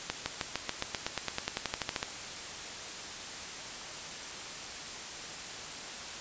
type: accelerating click train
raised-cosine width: 0.2 ms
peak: -13 dBFS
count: 19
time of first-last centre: 0.1-2.029 s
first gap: 160 ms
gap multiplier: 0.95
effects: white hiss -41 dBFS RMS until 6.2 s + resampled to 16000 Hz